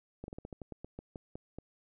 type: slowing click train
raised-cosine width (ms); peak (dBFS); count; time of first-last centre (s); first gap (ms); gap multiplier
2; -29; 13; 0.24-1.586; 41; 1.17
effects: none